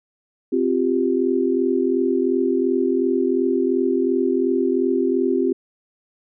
sine chord, C suspended fourth, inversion none, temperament equal, 261.6 / 349.2 / 392 Hz, C4 / F4 / G4, 0 / 0 / 0 cents, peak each -21 dBFS, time 0.52-5.53 s, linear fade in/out 10 ms, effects none

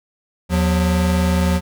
square tone pair together, 80.18 / 180 Hz, E2 / F#3, -47 / -47 cents, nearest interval octave + major second, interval 1400 cents, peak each -18 dBFS, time 0.49-1.61 s, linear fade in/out 50 ms, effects none

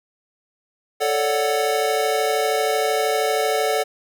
square chord, D major seventh, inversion second, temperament equal, 440 / 554.4 / 587.3 / 740 Hz, A4 / C#5 / D5 / F#5, 0 / 0 / 0 / 0 cents, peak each -23 / -28 / -26 / -24 dBFS, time 1-3.84 s, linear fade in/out 20 ms, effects none

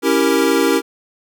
square chord, C# diminished seventh, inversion none, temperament equal, 277.2 / 329.6 / 392 / 466.2 Hz, C#4 / E4 / G4 / Bb4, 0 / 0 / 0 / 0 cents, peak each -19 dBFS, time 0.02-0.82 s, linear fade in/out 50 ms, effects none

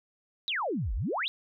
sine exponential two-way sweep, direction down then up, 4035 to 41.2 to 4035 Hz, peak -28 dBFS, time 0.48-1.28 s, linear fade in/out 0 ms, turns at 0.94 s, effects none

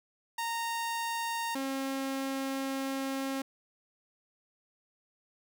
sawtooth tone pair in turn, 925 / 269.7 Hz, A#5 / C#4, -14 / -47 cents, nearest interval octave + major sixth, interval 2133 cents, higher first, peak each -28 dBFS, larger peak neither, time 0.38-1.55 / 1.55-3.42 s, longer second, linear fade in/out 5 ms, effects none

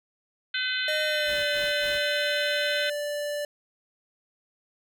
harmonic tone, 508 Hz, B4, 49 cents sharp, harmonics 3 / 4 / 5 / 6 / 7 / 8, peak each -29 / -35 / -36 / -33 / -33 / -35 dBFS, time 0.54-2.9 s, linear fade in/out 5 ms
square tone with pitch glide, 613 to 586.3 Hz, D#5 to D5, -26 to -3 cents, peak -29 dBFS, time 0.88-3.45 s, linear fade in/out 2 ms, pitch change -77 cents, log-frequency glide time 1.04-1.4 s
pink noise bursts, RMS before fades -43 dBFS, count 3, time 1.25-2.002 s, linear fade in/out 50 ms, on 210 ms, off 61 ms
effects none

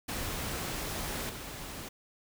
pink noise with level steps, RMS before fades -36 / -42 dBFS, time 0.08-1.89 s, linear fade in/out 10 ms, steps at 1.29 s, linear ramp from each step 5 ms, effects none

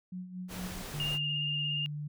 sine tone with tremolo, 182.6 Hz, F#3, 23 cents flat, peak -36 dBFS, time 0.12-0.82 s, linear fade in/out 5 ms, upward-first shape sine, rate 4.4 Hz, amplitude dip 65%
pink noise, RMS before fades -42 dBFS, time 0.48-1.19 s, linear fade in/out 50 ms
sine tone, 148.2 Hz, D3, 16 cents sharp, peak -35 dBFS, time 0.93-2.08 s, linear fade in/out 10 ms
sine tone with vibrato, 2819 Hz, F7, 16 cents sharp, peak -31 dBFS, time 1-1.86 s, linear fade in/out 0 ms, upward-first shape triangle, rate 17 Hz, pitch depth 25 cents each way
effects none

